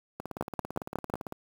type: two click trains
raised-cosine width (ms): 1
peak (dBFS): -22 / -15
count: 21 / 5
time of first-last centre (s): 0.2-1.324 / 0.41-1.139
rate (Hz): 17.8 / 5.49
effects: high-pass 80 Hz 12 dB/octave + 7-bit